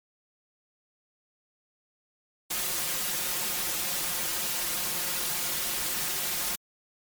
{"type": "noise with comb filter", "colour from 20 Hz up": "white", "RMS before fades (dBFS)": -30, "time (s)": [2.5, 6.56], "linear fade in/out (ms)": 10, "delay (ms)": 5.6, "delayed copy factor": 1, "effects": ["MP3 96 kbps"]}